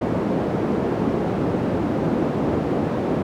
white band-pass noise, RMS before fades -22 dBFS, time 0.01-3.23 s, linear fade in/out 10 ms, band 130 to 370 Hz, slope 12 dB/octave, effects none

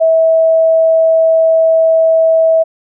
sine tone, 649 Hz, E5, 27 cents flat, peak -6 dBFS, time 0-2.64 s, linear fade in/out 20 ms, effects none

